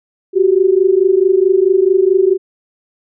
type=tone pair together; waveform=sine; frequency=366.7 / 391.3 Hz; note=F#4 / G4; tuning=-15 / -3 cents; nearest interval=minor second; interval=112 cents; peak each=-11 dBFS; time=0.33-2.38 s; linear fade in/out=50 ms; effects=none